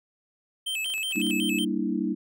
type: tone with vibrato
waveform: square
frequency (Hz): 2852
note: F7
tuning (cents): +36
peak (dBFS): -28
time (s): 0.66-1.65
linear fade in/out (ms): 10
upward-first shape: square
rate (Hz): 5.4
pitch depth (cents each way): 160
type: clicks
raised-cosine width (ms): 0.2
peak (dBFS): -29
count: 9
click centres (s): 0.86 / 0.902 / 0.941 / 0.98 / 1.112 / 1.159 / 1.202 / 1.267 / 1.302
type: chord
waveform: sine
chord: E half-diminished seventh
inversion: first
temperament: equal with one note detuned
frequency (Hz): 196 / 233.1 / 293.7 / 326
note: G3 / Bb3 / D4 / E4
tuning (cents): 0 / 0 / 0 / -19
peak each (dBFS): -30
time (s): 1.15-2.15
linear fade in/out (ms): 20
effects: none